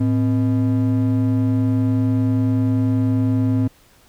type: ring-modulated tone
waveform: triangle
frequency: 184.9 Hz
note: F#3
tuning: 1 cent flat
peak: -10 dBFS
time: 0-3.68 s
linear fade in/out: 10 ms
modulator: 75.2 Hz
effects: pink hiss -53 dBFS RMS until 4.08 s